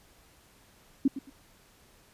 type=tone with echo; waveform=sine; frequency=272.3 Hz; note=C#4; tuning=31 cents flat; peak=-19 dBFS; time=1.05-1.08 s; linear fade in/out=5 ms; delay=110 ms; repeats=2; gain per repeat=-13 dB; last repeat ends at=1.3 s; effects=pink hiss -60 dBFS RMS until 2.13 s + resampled to 32000 Hz